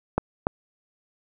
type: clicks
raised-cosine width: 1 ms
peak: -7 dBFS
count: 2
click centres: 0.18 / 0.469 s
effects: none